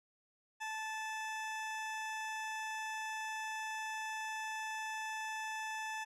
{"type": "tone", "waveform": "20% pulse", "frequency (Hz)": 874, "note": "A5", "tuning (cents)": -12, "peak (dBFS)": -34, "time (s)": [0.6, 6.05], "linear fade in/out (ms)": 20, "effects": ["low-pass 8000 Hz 12 dB/octave"]}